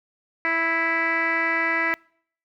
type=tone with low-pass filter; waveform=10% pulse; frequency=329.6 Hz; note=E4; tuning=in tune; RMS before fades=-23 dBFS; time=0.45-1.94 s; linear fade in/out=0 ms; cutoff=2100 Hz; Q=6.1; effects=noise-tail reverb RT60 0.6 s tail -26 dB re dry